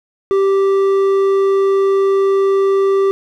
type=tone with hard clipping; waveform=sine; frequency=390.7 Hz; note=G4; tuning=6 cents flat; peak=-12 dBFS; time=0.31-3.11 s; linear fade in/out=0 ms; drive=6 dB; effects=none